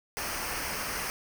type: noise with comb filter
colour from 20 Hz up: pink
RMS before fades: -34 dBFS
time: 0.17-1.1 s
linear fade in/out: 0 ms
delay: 0.27 ms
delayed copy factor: -0.65
effects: none